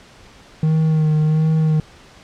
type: tone with vibrato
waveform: triangle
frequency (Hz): 156.1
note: D#3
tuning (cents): +6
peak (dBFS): -11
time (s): 0.63-1.8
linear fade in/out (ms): 2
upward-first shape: sine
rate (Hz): 1.4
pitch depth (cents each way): 28
effects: pink hiss -45 dBFS RMS until 2.23 s + low-pass 6000 Hz 12 dB/octave